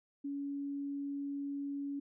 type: tone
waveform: sine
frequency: 281.7 Hz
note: C#4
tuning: 28 cents sharp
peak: -36 dBFS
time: 0.24-2 s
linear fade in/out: 10 ms
effects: none